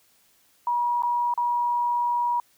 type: tone with dropouts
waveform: sine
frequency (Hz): 961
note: B5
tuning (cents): -48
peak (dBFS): -21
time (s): 0.67-2.4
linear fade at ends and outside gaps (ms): 2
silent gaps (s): 1.023-1.033 / 1.339-1.376
effects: white hiss -62 dBFS RMS until 2.57 s